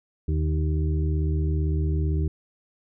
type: harmonic tone with a mistuned harmonic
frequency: 77.78 Hz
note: D#2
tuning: in tune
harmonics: 1 / 2 / 4 / 5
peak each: -22 / -28 / -34 / -36 dBFS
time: 0.28-2.28 s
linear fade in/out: 5 ms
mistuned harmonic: 2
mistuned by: -24 cents
effects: none